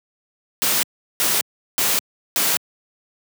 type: noise bursts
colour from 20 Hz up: white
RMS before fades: -19 dBFS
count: 4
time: 0.62-2.57 s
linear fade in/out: 0 ms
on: 210 ms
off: 370 ms
effects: high-pass 150 Hz 12 dB/octave